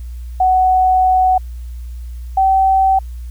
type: tone pair in turn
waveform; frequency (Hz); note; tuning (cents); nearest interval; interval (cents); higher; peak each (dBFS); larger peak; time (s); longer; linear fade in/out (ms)
sine; 745 / 768.2; F#5 / G5; +12 / -35; minor second; 53; second; -9; neither; 0.4-1.38 / 2.37-2.99; first; 5
effects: added 60 Hz sine -25 dBFS peak until 3.3 s + white hiss -52 dBFS RMS until 3.3 s